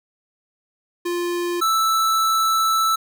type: tone pair in turn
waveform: square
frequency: 349.2 / 1318.4 Hz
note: F4 / E6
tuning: 0 / 0 cents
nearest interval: octave + major seventh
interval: 2300 cents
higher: second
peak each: -22 / -17 dBFS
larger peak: second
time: 1.05-1.61 / 1.61-2.96 s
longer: second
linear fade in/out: 10 ms
effects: none